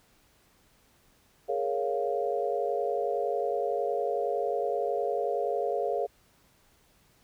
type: chord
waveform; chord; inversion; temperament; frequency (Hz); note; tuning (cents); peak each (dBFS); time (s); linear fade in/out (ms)
sine; Bb minor seventh; third; equal; 415.3 / 466.2 / 554.4 / 698.5; Ab4 / Bb4 / Db5 / F5; 0 / 0 / 0 / 0; -32; 1.48-6.07; 20
effects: pink hiss -64 dBFS RMS until 7.23 s